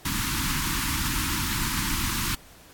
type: band-stop noise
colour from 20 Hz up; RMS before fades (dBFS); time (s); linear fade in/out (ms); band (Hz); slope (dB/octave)
pink; -27; 0.05-2.35; 5; 340 to 900; 96
effects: pink hiss -51 dBFS RMS until 2.73 s + AAC 64 kbps